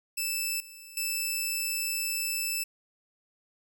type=tone with level steps; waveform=10% pulse; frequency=2637 Hz; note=E7; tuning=in tune; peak=-20 / -37 / -20 dBFS; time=0.17-2.64 s; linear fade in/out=10 ms; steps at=0.6 / 0.97 s; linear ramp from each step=2 ms; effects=none